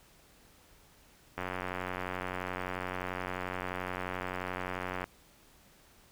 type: click train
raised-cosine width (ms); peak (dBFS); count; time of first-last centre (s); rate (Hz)
0.5; -20; 336; 1.38-5.041; 91.5
effects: pink hiss -61 dBFS RMS until 6.11 s